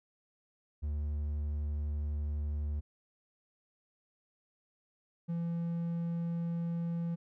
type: tone pair in turn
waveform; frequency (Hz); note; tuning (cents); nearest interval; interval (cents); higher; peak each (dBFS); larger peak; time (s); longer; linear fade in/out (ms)
triangle; 74 / 169.03; D2 / E3; +14 / +44; octave + major second; 1430; second; -30 / -30; neither; 0.82-2.81 / 5.28-7.16; first; 20
effects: none